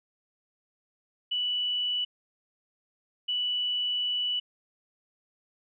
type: tone pair in turn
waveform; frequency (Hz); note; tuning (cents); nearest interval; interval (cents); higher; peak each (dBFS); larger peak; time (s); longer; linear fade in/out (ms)
sine; 2960 / 2960; F#7 / F#7; 0 / 0; unison; 0; neither; -26; neither; 1.31-2.05 / 3.28-4.4; second; 10
effects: none